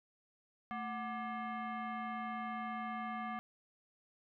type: tone with frequency modulation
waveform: sine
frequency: 221.3 Hz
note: A3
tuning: 10 cents sharp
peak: -38 dBFS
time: 0.71-3.39 s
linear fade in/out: 0 ms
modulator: 959 Hz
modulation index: 1.5
effects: none